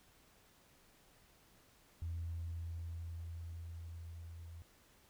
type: tone with level ramp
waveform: sine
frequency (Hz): 83.8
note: E2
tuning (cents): +29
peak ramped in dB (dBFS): -37 to -48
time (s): 2.02-4.62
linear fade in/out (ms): 0
effects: tanh soft clip ceiling -34 dBFS + pink hiss -67 dBFS RMS until 5.09 s